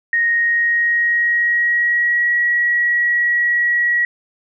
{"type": "tone with pitch glide", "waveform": "sine", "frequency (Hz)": [1864.7, 1917.1], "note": ["A#6", "A#6"], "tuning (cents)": [0, 48], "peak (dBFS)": -13, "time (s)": [0.13, 4.05], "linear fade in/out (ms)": 2, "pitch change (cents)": 48, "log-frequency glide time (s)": [0.23, 2.35], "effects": []}